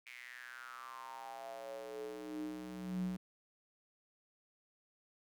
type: tone with high-pass filter sweep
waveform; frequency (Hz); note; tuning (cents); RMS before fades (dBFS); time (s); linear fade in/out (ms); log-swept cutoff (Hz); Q
square; 61.74; B1; 0; -45; 0.06-3.17; 10; 2300 to 160; 7.1
effects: none